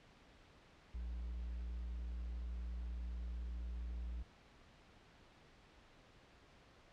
triangle tone, 59 Hz, A#1, 22 cents sharp, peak -39 dBFS, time 0.94-4.23 s, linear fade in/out 10 ms, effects pink hiss -64 dBFS RMS until 6.92 s + low-pass 4000 Hz 12 dB/octave

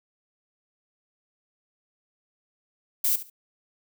violet noise with echo, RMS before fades -23 dBFS, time 3.04-3.16 s, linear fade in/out 5 ms, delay 70 ms, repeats 2, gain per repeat -14 dB, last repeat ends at 3.3 s, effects none

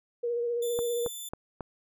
sine tone with vibrato, 474.9 Hz, A#4, 32 cents sharp, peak -27 dBFS, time 0.23-1.08 s, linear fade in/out 10 ms, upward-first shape sine, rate 15 Hz, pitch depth 25 cents each way
10% pulse tone, 3520 Hz, A7, in tune, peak -30 dBFS, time 0.62-1.29 s, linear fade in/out 5 ms
click train, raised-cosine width 1 ms, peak -21 dBFS, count 4, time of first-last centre 0.79-1.607 s, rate 3.67 Hz
effects none

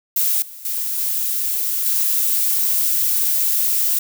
violet noise with level steps, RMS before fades -18 / -37 / -23 / -21 / -18 dBFS, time 0.16-3.99 s, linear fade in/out 5 ms, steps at 0.42 / 0.65 / 0.98 / 1.86 s, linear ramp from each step 2 ms, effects none

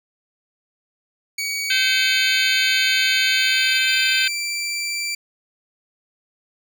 20% pulse tone with pitch glide, 2258 to 2343 Hz, C#7 to D7, +31 to -5 cents, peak -18 dBFS, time 1.38-5.15 s, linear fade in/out 5 ms, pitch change +64 cents, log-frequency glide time 3.33-3.95 s
harmonic tone, 517 Hz, C5, 21 cents flat, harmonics 3 / 4 / 5 / 6 / 7 / 8 / 9, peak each -22 / -28 / -23 / -24 / -25 / -27 / -27 dBFS, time 1.7-4.28 s, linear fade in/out 5 ms
effects none

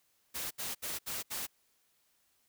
white noise bursts, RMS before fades -38 dBFS, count 5, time 0.34-1.47 s, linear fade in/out 20 ms, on 170 ms, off 70 ms, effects white hiss -73 dBFS RMS until 2.48 s

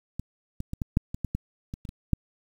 clicks, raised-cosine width 5 ms, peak -19 / -19 / -19 / -16 / -8 / -20 / -16 / -15 / -22 / -26 / -25 / -9 dBFS, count 12, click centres 0.196 / 0.604 / 0.734 / 0.818 / 0.971 / 1.145 / 1.247 / 1.35 / 1.739 / 1.852 / 1.891 / 2.133 s, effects 8-bit

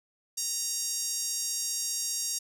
5% pulse tone with high-pass filter, 935 Hz, A#5, 5 cents sharp, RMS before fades -32 dBFS, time 0.37-2.39 s, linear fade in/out 10 ms, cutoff 5800 Hz, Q 2.2, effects none

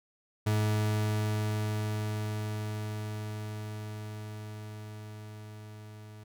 40% pulse tone with level ramp, 106.6 Hz, G#2, 46 cents sharp, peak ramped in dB -24 to -45 dBFS, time 0.46-6.24 s, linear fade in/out 10 ms, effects none

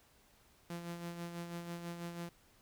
sawtooth tone with tremolo, 171.5 Hz, F3, 31 cents flat, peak -36 dBFS, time 0.7-2.29 s, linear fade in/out 2 ms, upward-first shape sine, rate 6.1 Hz, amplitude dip 50%, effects pink hiss -67 dBFS RMS until 2.61 s

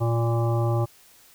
harmonic tone with a mistuned harmonic, 116.54 Hz, A#2, in tune, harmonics 1 / 3 / 5 / 7 / 9 / 10, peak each -21 / -29 / -31 / -33 / -39 / -37 dBFS, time 0-0.86 s, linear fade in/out 20 ms, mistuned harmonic 9, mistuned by -32 cents, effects white hiss -54 dBFS RMS until 1.34 s

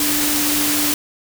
sine tone in noise, 295.7 Hz, D4, 12 cents sharp, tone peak -22 dBFS, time 0-0.94 s, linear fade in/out 2 ms, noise white, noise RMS -19 dBFS, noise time 0-0.94 s, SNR -6 dB, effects none

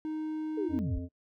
triangle tone, 311.1 Hz, D#4, in tune, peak -30 dBFS, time 0.05-0.79 s, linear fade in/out 0 ms
sine linear sweep, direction down, 448.1 to 30.73 Hz, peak -30 dBFS, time 0.57-0.99 s, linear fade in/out 10 ms
harmonic tone, 87.8 Hz, F2, 10 cents sharp, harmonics 1 / 3 / 5 / 7, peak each -38 / -38 / -49 / -50 dBFS, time 0.68-1.09 s, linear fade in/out 50 ms
effects noise-tail reverb RT60 0.1 s tail -23 dB re dry

